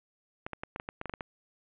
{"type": "clicks", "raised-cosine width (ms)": 0.5, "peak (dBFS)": -21, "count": 11, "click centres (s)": [0.465, 0.533, 0.635, 0.761, 0.799, 0.889, 1.014, 1.057, 1.096, 1.138, 1.208], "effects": ["resampled to 8000 Hz", "10-bit"]}